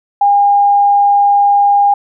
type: tone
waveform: sine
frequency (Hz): 810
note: G#5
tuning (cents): -43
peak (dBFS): -6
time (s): 0.21-1.94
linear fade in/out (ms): 5
effects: none